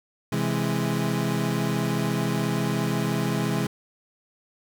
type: chord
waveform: 30% pulse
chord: C augmented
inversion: none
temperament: equal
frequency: 130.81 / 164.81 / 207.7 Hz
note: C3 / E3 / G#3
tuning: 0 / 0 / 0 cents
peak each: -25 dBFS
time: 0.32-3.67 s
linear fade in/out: 5 ms
effects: none